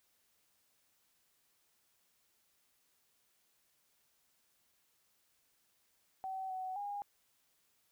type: tone with pitch steps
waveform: sine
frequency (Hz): 762 / 749 / 814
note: G5 / F#5 / G#5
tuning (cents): -49 / +21 / -35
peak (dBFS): -38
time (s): 6.24-7.02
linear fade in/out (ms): 0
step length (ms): 260
effects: white hiss -75 dBFS RMS until 7.91 s